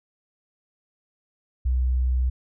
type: tone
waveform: sine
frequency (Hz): 63.1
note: B1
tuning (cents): +38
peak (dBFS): -19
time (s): 1.65-2.3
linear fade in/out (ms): 10
effects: none